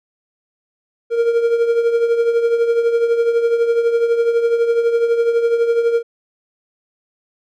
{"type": "tone with tremolo", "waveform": "triangle", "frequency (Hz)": 466.2, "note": "A#4", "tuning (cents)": 0, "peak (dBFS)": -8, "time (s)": [1.1, 6.03], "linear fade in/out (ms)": 50, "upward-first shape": "triangle", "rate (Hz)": 12, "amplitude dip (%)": 65, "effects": []}